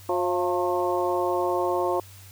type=harmonic tone with a mistuned harmonic; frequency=179.4 Hz; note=F3; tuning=47 cents sharp; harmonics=2 / 3 / 4 / 5 / 6; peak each=-26 / -28 / -29 / -30 / -31 dBFS; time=0.09-2 s; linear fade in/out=2 ms; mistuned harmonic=4; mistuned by=-59 cents; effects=added 96 Hz sine -46 dBFS peak until 2.31 s + white hiss -50 dBFS RMS until 2.31 s